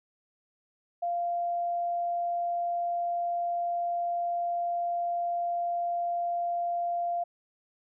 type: tone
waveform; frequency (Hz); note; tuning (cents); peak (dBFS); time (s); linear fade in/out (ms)
sine; 694; F5; -11; -27; 1.02-7.24; 10
effects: none